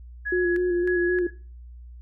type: tone with tremolo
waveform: sine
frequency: 1679 Hz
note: G#6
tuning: 18 cents sharp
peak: -25 dBFS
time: 0.25-1.31 s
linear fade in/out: 20 ms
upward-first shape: square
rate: 1.6 Hz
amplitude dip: 70%
type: tone with vibrato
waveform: sine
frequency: 355.5 Hz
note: F4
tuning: 31 cents sharp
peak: -20 dBFS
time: 0.32-1.27 s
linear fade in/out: 5 ms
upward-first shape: square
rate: 3.9 Hz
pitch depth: 24 cents each way
effects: noise-tail reverb RT60 0.4 s tail -19 dB re dry + added 60 Hz sine -40 dBFS peak until 2.01 s